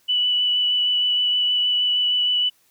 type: tone with vibrato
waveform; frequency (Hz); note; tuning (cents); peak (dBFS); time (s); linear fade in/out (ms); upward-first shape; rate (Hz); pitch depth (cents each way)
sine; 2965; F#7; +3; -17; 0.08-2.5; 20; sine; 6.4; 11
effects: white hiss -61 dBFS RMS until 2.7 s